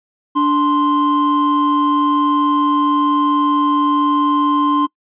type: tone pair together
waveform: triangle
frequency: 292.6 / 1046.5 Hz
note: D4 / C6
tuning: -6 / 0 cents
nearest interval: octave + minor seventh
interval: 2206 cents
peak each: -13 dBFS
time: 0.35-4.87 s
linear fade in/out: 20 ms
effects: noise-tail reverb RT60 0.1 s tail -25 dB re dry + resampled to 8000 Hz